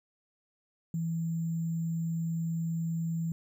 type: tone with sample-and-hold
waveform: sine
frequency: 164.81 Hz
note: E3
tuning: in tune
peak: -29 dBFS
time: 0.94-3.32 s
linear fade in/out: 2 ms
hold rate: 7350 Hz
effects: none